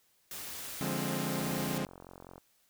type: noise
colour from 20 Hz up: white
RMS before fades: -42 dBFS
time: 0.31-1.78 s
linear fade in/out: 2 ms
type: chord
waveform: sawtooth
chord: D half-diminished seventh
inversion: none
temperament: equal with one note detuned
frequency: 146.83 / 174.61 / 207.7 / 264.2 Hz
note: D3 / F3 / Ab3 / C4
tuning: 0 / 0 / 0 / +17 cents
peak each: -34 dBFS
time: 0.81-1.85 s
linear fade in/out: 0 ms
type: click train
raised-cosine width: 1 ms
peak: -34 dBFS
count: 45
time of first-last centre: 1.4-2.38 s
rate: 44.9 Hz
effects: white hiss -70 dBFS RMS until 2.69 s